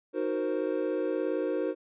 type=chord; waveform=triangle; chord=C half-diminished seventh; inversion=first; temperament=equal; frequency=311.1 / 370 / 466.2 / 523.3 Hz; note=Eb4 / Gb4 / Bb4 / C5; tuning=0 / 0 / 0 / 0 cents; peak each=-31 dBFS; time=0.13-1.75 s; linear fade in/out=50 ms; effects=resampled to 8000 Hz